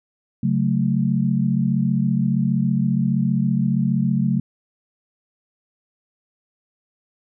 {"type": "chord", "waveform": "sine", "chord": "F# minor", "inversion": "second", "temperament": "equal", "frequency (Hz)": [138.59, 185, 220], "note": ["C#3", "F#3", "A3"], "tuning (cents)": [0, 0, 0], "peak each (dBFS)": -21, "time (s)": [0.43, 4.4], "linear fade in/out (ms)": 5, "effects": []}